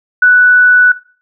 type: tone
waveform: sine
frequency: 1483 Hz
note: F#6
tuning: 4 cents sharp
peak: -3 dBFS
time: 0.22-0.92 s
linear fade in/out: 5 ms
effects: noise-tail reverb RT60 0.4 s tail -19 dB re dry